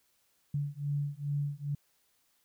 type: beating tone pair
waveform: sine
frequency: 142.8 / 145.2 Hz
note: D3 / D3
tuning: -48 / -19 cents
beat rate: 2.4 Hz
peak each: -34 / -34 dBFS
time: 0.54-1.75 s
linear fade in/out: 5 ms
effects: white hiss -72 dBFS RMS until 2.44 s